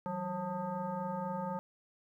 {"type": "tone with frequency modulation", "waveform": "sine", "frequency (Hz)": 540, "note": "C#5", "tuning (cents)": -45, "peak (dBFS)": -34, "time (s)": [0.06, 1.59], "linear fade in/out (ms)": 0, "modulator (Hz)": 352, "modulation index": 1.6, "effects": ["12-bit"]}